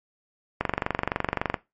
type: click train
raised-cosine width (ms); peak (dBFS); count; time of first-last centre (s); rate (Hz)
0.5; -8; 23; 0.61-1.542; 23.6
effects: noise-tail reverb RT60 0.2 s tail -17 dB re dry + MP3 48 kbps